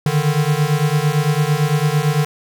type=beating tone pair; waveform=square; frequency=145.2 / 154.1 Hz; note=D3 / D#3; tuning=-19 / -16 cents; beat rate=8.9 Hz; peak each=-18 dBFS; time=0.06-2.25 s; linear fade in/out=2 ms; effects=none